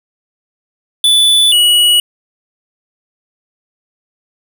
square tone pair in turn, 3478 / 2925 Hz, A7 / F#7, -21 / -21 cents, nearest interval minor third, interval 300 cents, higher first, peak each -7 dBFS, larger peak neither, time 1.04-1.52 / 1.52-2 s, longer neither, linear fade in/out 2 ms, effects none

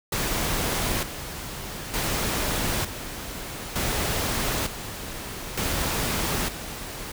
pink noise with tremolo, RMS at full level -26 dBFS, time 0.12-7.12 s, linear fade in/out 5 ms, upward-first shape square, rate 0.55 Hz, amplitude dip 65%, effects none

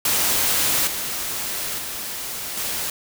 white noise with level steps, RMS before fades -20 / -27 / -30 / -26 dBFS, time 0.05-2.9 s, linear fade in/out 2 ms, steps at 0.87 / 1.78 / 2.57 s, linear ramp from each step 5 ms, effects none

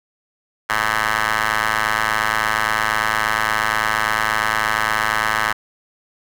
10% pulse ring-modulated tone, 108.6 Hz, A2, 22 cents flat, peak -6 dBFS, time 0.69-5.53 s, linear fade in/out 10 ms, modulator 1400 Hz, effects none

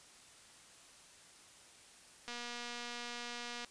click train, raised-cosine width 0.2 ms, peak -27 dBFS, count 329, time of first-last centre 2.28-3.647 s, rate 240 Hz, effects white hiss -59 dBFS RMS until 3.7 s + resampled to 22050 Hz

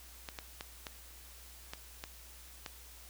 clicks, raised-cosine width 0.2 ms, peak -23 dBFS, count 7, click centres 0.288 / 0.388 / 0.609 / 0.868 / 1.735 / 2.039 / 2.662 s, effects added 60 Hz sine -55 dBFS peak until 3.09 s + white hiss -55 dBFS RMS until 3.09 s

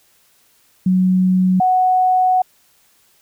sine tone pair in turn, 185 / 740 Hz, F#3 / F#5, 0 / 0 cents, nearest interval 2 octaves, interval 2400 cents, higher second, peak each -11 dBFS, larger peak neither, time 0.86-1.6 / 1.6-2.42 s, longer second, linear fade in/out 5 ms, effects white hiss -56 dBFS RMS until 3.21 s

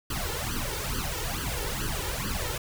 pink noise with flanger, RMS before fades -31 dBFS, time 0.1-2.58 s, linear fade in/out 5 ms, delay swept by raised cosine 0.65 to 2.25 ms, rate 2.3 Hz, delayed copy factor +0.95, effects none

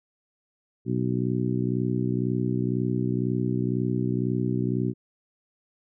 harmonic tone, 62 Hz, B1, 7 cents sharp, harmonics 2 / 3 / 4 / 5 / 6, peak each -27 / -29 / -30 / -31 / -32 dBFS, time 0.85-4.94 s, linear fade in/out 50 ms, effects none

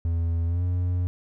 triangle tone with pitch glide, 83.8 to 89.3 Hz, E2 to F2, +29 to +39 cents, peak -20 dBFS, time 0.05-1.07 s, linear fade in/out 0 ms, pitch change +110 cents, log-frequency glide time 0.46-0.63 s, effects none

